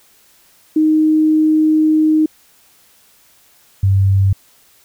sine tone pair in turn, 311.1 / 97.29 Hz, D#4 / G2, 0 / -13 cents, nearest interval octave + minor sixth, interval 2013 cents, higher first, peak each -9 / -9 dBFS, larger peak neither, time 0.76-2.26 / 3.83-4.33 s, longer first, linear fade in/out 5 ms, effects white hiss -51 dBFS RMS until 4.84 s

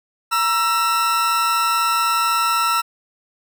40% pulse tone pair together, 944.7 / 1336 Hz, A#5 / E6, +23 / +23 cents, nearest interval tritone, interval 600 cents, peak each -23 / -16 dBFS, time 0.31-2.82 s, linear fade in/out 20 ms, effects none

